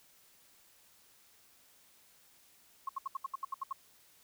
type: tone bursts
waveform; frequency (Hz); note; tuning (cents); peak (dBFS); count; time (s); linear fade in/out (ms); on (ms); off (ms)
sine; 1082; C#6; -42; -33; 10; 2.87-3.728; 5; 21; 72
effects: white hiss -64 dBFS RMS until 4.23 s